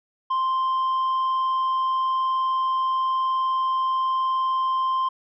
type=tone with tanh clipping; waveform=sine; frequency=1046.5 Hz; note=C6; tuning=in tune; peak=-21 dBFS; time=0.3-5.09 s; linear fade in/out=10 ms; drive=3 dB; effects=none